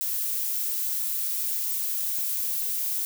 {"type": "noise", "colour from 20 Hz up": "violet", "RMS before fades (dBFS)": -28, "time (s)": [0.01, 3.05], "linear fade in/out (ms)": 0, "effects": []}